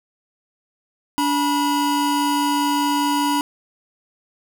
square tone pair together, 288.7 / 971 Hz, D4 / B5, -30 / -30 cents, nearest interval octave + major sixth, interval 2100 cents, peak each -21 dBFS, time 1.18-3.41 s, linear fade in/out 0 ms, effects none

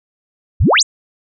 sine exponential sweep, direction up, 55 to 8450 Hz, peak -8 dBFS, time 0.6-0.83 s, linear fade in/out 10 ms, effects none

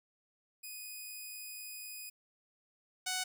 5% pulse tone pair in turn, 2488 / 742.3 Hz, D#7 / F#5, -1 / +5 cents, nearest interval octave + major sixth, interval 2094 cents, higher first, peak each -34 / -22 dBFS, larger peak second, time 0.63-2.1 / 3.06-3.24 s, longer first, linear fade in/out 10 ms, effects none

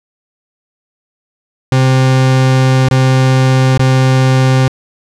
40% pulse tone with dropouts, 130.81 Hz, C3, in tune, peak -6 dBFS, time 1.72-4.68 s, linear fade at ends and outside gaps 2 ms, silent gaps 2.886-2.911 / 3.777-3.794 s, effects low-pass 7000 Hz 12 dB/octave + 8-bit

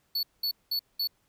square tone bursts, 4435 Hz, C#8, in tune, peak -27 dBFS, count 4, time 0.15-1.074 s, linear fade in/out 5 ms, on 81 ms, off 200 ms, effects pink hiss -71 dBFS RMS until 1.28 s

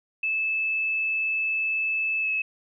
sine tone with pitch glide, 2618 to 2589 Hz, E7 to E7, -13 to -32 cents, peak -23 dBFS, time 0.23-2.42 s, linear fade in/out 5 ms, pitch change -19 cents, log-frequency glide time 2.21-2.27 s, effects none

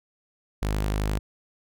sawtooth tone, 51.5 Hz, G#1, 14 cents flat, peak -20 dBFS, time 0.62-1.19 s, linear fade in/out 5 ms, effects none

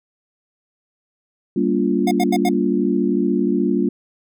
sine chord, G minor seventh, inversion none, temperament equal with one note detuned, 196 / 233.1 / 286.5 / 349.2 Hz, G3 / Bb3 / D4 / F4, 0 / 0 / -43 / 0 cents, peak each -21 dBFS, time 1.56-3.89 s, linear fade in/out 5 ms
square tone bursts, 717 Hz, F5, 45 cents sharp, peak -19 dBFS, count 4, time 2.07-2.491 s, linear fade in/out 5 ms, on 43 ms, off 83 ms
effects none

